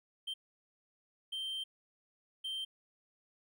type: tone bursts at uneven times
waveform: triangle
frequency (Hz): 3136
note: G7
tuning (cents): 0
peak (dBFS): -35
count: 3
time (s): 0.27-0.34 / 1.32-1.64 / 2.44-2.65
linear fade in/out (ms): 10
effects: none